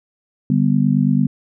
sine chord, G major, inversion second, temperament just, 147 / 196 / 245 Hz, D3 / G3 / B3, +2 / 0 / -14 cents, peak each -17 dBFS, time 0.5-1.27 s, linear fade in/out 2 ms, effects none

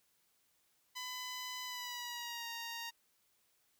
10% pulse tone with pitch glide, 1004 to 931.4 Hz, B5 to A#5, +28 to -2 cents, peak -33 dBFS, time 0.95-2.91 s, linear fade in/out 20 ms, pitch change -130 cents, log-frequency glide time 1.64-2.48 s, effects white hiss -75 dBFS RMS until 3.79 s

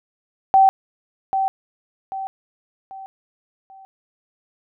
sine tone with echo, 772 Hz, G5, 27 cents flat, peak -9 dBFS, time 0.54-0.69 s, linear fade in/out 0 ms, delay 790 ms, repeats 4, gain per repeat -8 dB, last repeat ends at 3.85 s, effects none

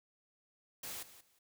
white noise with echo, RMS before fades -44 dBFS, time 0.83-1.03 s, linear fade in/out 5 ms, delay 180 ms, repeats 2, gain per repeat -14 dB, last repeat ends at 1.39 s, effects none

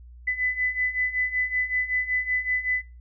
sine beating tone pair, 2000 / 2005.3 Hz, B6 / B6, +21 / +26 cents, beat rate 5.3 Hz, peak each -28 / -25 dBFS, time 0.27-2.82 s, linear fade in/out 10 ms, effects noise-tail reverb RT60 0.3 s tail -24 dB re dry + added 60 Hz sine -43 dBFS peak until 3 s

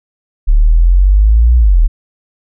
sine exponential two-way sweep, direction up then down, 35.37 to 61.2 to 35.37 Hz, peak -4 dBFS, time 0.47-1.88 s, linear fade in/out 20 ms, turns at 1.57 s, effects none

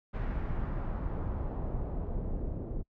brown noise with low-pass filter sweep, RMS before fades -34 dBFS, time 0.13-2.83 s, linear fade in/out 20 ms, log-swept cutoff 1900 to 460 Hz, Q 1.2, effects noise-tail reverb RT60 0.1 s tail -26 dB re dry

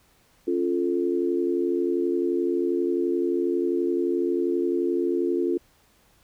sine chord, Db augmented, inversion none, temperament equal, 277.2 / 349.2 / 440 Hz, Db4 / F4 / A4, 0 / 0 / 0 cents, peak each -28 / -23 / -29 dBFS, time 0.47-5.58 s, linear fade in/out 10 ms, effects pink hiss -61 dBFS RMS until 6.23 s

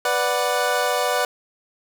25% pulse chord, B minor, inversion none, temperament equal, 493.9 / 587.3 / 740 Hz, B4 / D5 / F#5, 0 / 0 / 0 cents, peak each -20 dBFS, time 0.05-1.25 s, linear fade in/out 2 ms, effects none

